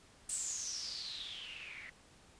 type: noise with low-pass filter sweep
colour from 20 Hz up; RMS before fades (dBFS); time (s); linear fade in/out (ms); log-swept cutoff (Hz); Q
blue; -43; 0.29-1.9; 5; 8400 to 2000; 9.2
effects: pink hiss -62 dBFS RMS until 2.39 s + resampled to 22050 Hz